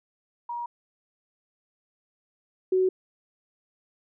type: tone pair in turn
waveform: sine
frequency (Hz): 952 / 373.2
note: A#5 / F#4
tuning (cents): +36 / +15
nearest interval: octave + major third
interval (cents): 1621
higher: first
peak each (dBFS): -30 / -19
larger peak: second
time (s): 0.49-0.66 / 2.72-2.89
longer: neither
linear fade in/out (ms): 5
effects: none